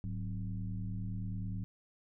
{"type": "tone with frequency modulation", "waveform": "sine", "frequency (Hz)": 103.83, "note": "G#2", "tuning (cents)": 0, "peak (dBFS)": -35, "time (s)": [0.04, 1.64], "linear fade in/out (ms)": 0, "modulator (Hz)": 79.1, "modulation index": 1.1, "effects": []}